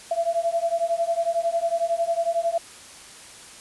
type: beating tone pair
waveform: sine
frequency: 669 / 680 Hz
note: E5 / F5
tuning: +25 / -46 cents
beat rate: 11 Hz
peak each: -24 / -24 dBFS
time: 0.11-2.58 s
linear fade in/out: 5 ms
effects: white hiss -44 dBFS RMS until 3.6 s + resampled to 24000 Hz